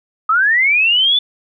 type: linear sweep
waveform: sine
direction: up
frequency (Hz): 1240 to 3520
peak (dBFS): -10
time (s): 0.29-1.19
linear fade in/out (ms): 5
effects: none